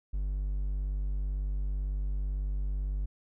triangle tone, 49 Hz, G1, in tune, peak -27 dBFS, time 0.13-3.06 s, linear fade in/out 10 ms, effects none

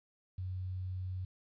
sine tone with quantisation, 92.5 Hz, F#2, in tune, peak -36 dBFS, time 0.38-1.25 s, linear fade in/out 5 ms, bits 11, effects resampled to 11025 Hz

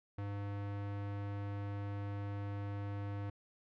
square tone, 101 Hz, G#2, 48 cents flat, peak -39 dBFS, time 0.18-3.3 s, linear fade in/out 5 ms, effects low-pass 2000 Hz 12 dB/octave

